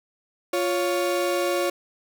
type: tone pair together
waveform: 35% pulse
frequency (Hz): 350.9 / 557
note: F4 / C#5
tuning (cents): +8 / +8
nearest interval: minor sixth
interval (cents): 800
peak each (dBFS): -23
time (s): 0.53-1.7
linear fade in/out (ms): 5
effects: none